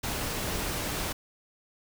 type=noise; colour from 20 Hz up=pink; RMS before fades=-32 dBFS; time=0.03-1.13 s; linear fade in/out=10 ms; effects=none